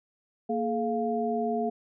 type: tone cluster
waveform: sine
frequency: 231.6 / 426.1 / 699 Hz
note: A#3 / G#4 / F5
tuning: -11 / +44 / +1 cents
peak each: -30 dBFS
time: 0.49-1.7 s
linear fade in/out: 10 ms
effects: none